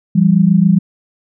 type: tone pair together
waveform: sine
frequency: 170.17 / 197.4 Hz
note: F3 / G3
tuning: -45 / +12 cents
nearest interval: minor third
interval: 257 cents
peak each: -10 dBFS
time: 0.15-0.79 s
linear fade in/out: 10 ms
effects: none